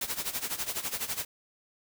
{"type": "noise with tremolo", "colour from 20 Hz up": "white", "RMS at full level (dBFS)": -31, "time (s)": [0.01, 1.25], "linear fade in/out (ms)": 5, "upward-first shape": "sine", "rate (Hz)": 12, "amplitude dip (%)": 80, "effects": []}